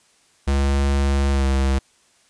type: tone with pitch glide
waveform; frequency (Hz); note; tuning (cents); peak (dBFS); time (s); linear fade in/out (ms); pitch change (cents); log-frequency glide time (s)
square; 69.3 to 67.33; C#2 to C#2; 0 to -50; -17; 0.47-1.79; 10; -50; 1.31-1.45
effects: white hiss -58 dBFS RMS until 2.29 s + resampled to 22050 Hz